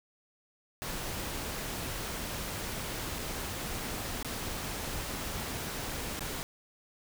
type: noise with dropouts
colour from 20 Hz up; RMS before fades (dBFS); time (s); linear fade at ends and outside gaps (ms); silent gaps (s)
pink; -37; 0.82-6.43; 0; 3.186-3.19 / 4.228-4.247 / 6.193-6.207
effects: none